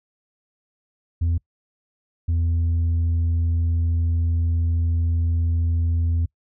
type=tone pair in turn; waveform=sine; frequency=84 / 83.53 Hz; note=E2 / E2; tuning=+33 / +23 cents; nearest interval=unison; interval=10 cents; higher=first; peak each=-15 dBFS; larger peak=neither; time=1.21-1.38 / 2.28-6.26 s; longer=second; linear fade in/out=10 ms; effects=noise-tail reverb RT60 0.1 s tail -26 dB re dry + tanh soft clip ceiling -17 dBFS